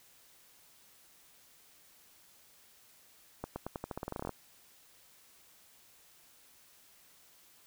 accelerating click train, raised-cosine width 1 ms, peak -23 dBFS, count 16, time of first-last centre 3.44-4.293 s, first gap 120 ms, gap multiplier 0.88, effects white hiss -62 dBFS RMS until 7.66 s

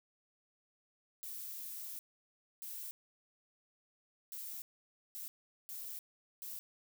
violet noise bursts at uneven times, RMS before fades -45 dBFS, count 6, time 1.23-1.99 / 2.62-2.91 / 4.32-4.62 / 5.15-5.28 / 5.69-5.99 / 6.42-6.59 s, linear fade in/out 0 ms, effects none

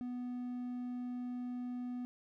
triangle tone, 246.9 Hz, B3, in tune, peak -36 dBFS, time 0.01-2.05 s, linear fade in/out 0 ms, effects none

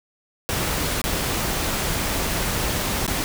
pink noise with dropouts, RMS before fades -24 dBFS, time 0.49-3.24 s, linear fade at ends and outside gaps 0 ms, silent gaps 1.016-1.04 / 3.065-3.078 s, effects none

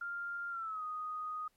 sine tone with pitch glide, 1396.9 to 1244.5 Hz, F6 to D#6, 0 to 0 cents, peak -37 dBFS, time 0.01-1.48 s, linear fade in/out 5 ms, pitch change -200 cents, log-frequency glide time 0.5-0.83 s, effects pink hiss -75 dBFS RMS until 1.56 s + MP3 64 kbps

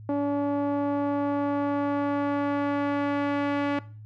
sawtooth tone with low-pass filter sweep, 285.6 Hz, D4, 48 cents flat, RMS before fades -26 dBFS, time 0.09-3.79 s, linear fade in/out 2 ms, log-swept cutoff 740 to 2100 Hz, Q 1.1, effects noise-tail reverb RT60 0.4 s tail -19 dB re dry + added 107 Hz sine -41 dBFS peak until 4.05 s

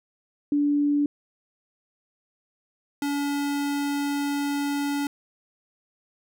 sine / square tone pair in turn, 290 / 285.3 Hz, D4 / C#4, -22 / +50 cents, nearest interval unison, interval 28 cents, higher first, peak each -19 / -25 dBFS, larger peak first, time 0.52-1.06 / 3.02-5.07 s, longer second, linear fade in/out 2 ms, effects none

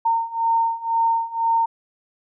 sine beating tone pair, 914 / 916 Hz, A#5 / A#5, -34 / -31 cents, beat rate 2 Hz, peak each -22 / -20 dBFS, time 0.05-1.66 s, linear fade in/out 10 ms, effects none

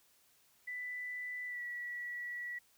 sine tone with pitch glide, 1986 to 1940.6 Hz, B6 to B6, +9 to -31 cents, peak -39 dBFS, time 0.67-2.59 s, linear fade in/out 10 ms, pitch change -40 cents, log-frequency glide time 1.46-1.62 s, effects white hiss -69 dBFS RMS until 2.77 s

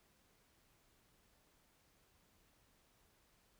silence, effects pink hiss -73 dBFS RMS until 3.59 s

